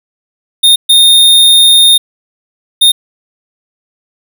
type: tone bursts at uneven times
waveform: square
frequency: 3664 Hz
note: A#7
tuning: 31 cents flat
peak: -3 dBFS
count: 3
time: 0.63-0.76 / 0.89-1.98 / 2.81-2.92 s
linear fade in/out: 10 ms
effects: none